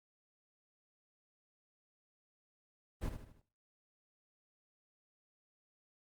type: noise with echo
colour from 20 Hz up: brown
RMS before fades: -37 dBFS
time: 3.01-3.1 s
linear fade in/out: 20 ms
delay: 78 ms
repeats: 4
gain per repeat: -7 dB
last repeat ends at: 3.412 s
effects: noise-tail reverb RT60 0.4 s tail -17 dB re dry + Opus 24 kbps